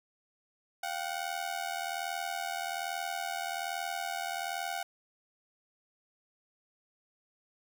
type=ring-modulated tone; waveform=sawtooth; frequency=740 Hz; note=F#5; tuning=in tune; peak=-27 dBFS; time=0.83-4.83 s; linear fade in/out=5 ms; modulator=40.6 Hz; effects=none